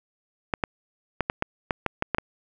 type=clicks; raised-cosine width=0.5 ms; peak=-8 dBFS; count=10; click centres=0.538 / 0.638 / 1.207 / 1.299 / 1.424 / 1.708 / 1.863 / 2.024 / 2.147 / 2.184 s; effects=none